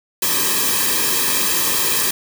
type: noise with comb filter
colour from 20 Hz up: white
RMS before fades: -18 dBFS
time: 0.22-2.11 s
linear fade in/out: 5 ms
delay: 1.4 ms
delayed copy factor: -0.95
effects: none